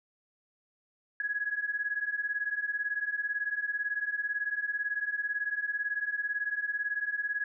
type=beating tone pair; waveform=sine; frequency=1661.2 / 1679.2 Hz; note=G#6 / G#6; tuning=0 / +19 cents; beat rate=18 Hz; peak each=-34 / -32 dBFS; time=1.2-7.44 s; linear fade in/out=2 ms; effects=none

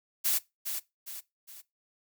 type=noise with echo; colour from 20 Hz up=blue; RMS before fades=-27 dBFS; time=0.24-0.39 s; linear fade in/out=20 ms; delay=410 ms; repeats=3; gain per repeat=-7 dB; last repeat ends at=1.62 s; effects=noise-tail reverb RT60 0.2 s tail -20 dB re dry

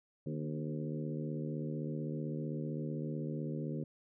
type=harmonic tone with a mistuned harmonic; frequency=75.7 Hz; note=D#2; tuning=47 cents flat; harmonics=2 / 3 / 4 / 5 / 6 / 7; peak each=-38 / -42 / -44 / -46 / -48 / -49 dBFS; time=0.26-3.84 s; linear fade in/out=5 ms; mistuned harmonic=3; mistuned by=+57 cents; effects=none

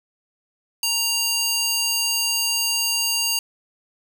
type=tone with high-pass filter; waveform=square; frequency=932.3 Hz; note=A#5; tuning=in tune; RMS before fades=-22 dBFS; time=0.83-3.39 s; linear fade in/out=2 ms; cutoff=3900 Hz; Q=1.2; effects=none

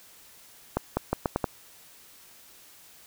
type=accelerating click train; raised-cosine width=1 ms; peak=-10 dBFS; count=6; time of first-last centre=0.77-1.442 s; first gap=200 ms; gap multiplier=0.8; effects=white hiss -53 dBFS RMS until 3.06 s

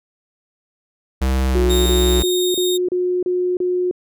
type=tone with pitch glide; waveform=square; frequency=65.41 to 62.96 Hz; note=C2 to B1; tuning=0 to +34 cents; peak=-16 dBFS; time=1.21-2.23 s; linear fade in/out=10 ms; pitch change=-66 cents; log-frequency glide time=1.46-1.66 s
type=tone bursts; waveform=sine; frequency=361.1 Hz; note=F#4; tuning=42 cents flat; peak=-16 dBFS; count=7; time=1.55-3.912 s; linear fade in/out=2 ms; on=310 ms; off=32 ms
type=tone; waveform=sawtooth; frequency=3701 Hz; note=A#7; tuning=13 cents flat; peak=-18 dBFS; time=1.69-2.78 s; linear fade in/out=20 ms
effects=none

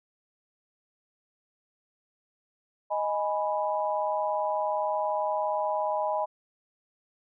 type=chord; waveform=sine; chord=G# minor; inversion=second; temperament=equal; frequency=622.3 / 830.6 / 987.8 Hz; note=D#5 / G#5 / B5; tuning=0 / 0 / 0 cents; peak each=-29 / -30 / -31 dBFS; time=2.9-6.26 s; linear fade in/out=20 ms; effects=none

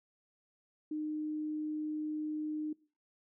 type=tone; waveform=sine; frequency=305.8 Hz; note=D#4; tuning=30 cents flat; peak=-34 dBFS; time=0.91-2.73 s; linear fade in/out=5 ms; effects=noise-tail reverb RT60 0.4 s tail -23 dB re dry

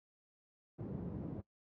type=band-pass noise; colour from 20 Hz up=pink; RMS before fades=-43 dBFS; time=0.78-1.42 s; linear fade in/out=20 ms; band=100 to 300 Hz; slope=12 dB/octave; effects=noise-tail reverb RT60 0.1 s tail -19 dB re dry + high-pass 60 Hz 12 dB/octave

